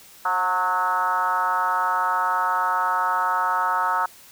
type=tone with frequency modulation; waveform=sine; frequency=1100 Hz; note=C#6; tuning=14 cents flat; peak=-19 dBFS; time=0.25-4.06 s; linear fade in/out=5 ms; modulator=188 Hz; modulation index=1.8; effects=white hiss -48 dBFS RMS until 4.31 s